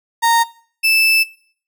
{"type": "tone pair in turn", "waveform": "35% pulse", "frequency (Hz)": [926, 2637], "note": ["A#5", "E7"], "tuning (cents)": [-12, 0], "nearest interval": "octave + tritone", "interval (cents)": 1812, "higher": "second", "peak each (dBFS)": [-10, -10], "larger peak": "neither", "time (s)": [[0.22, 0.44], [0.83, 1.24]], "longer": "second", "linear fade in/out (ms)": 20, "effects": ["noise-tail reverb RT60 0.5 s tail -19 dB re dry"]}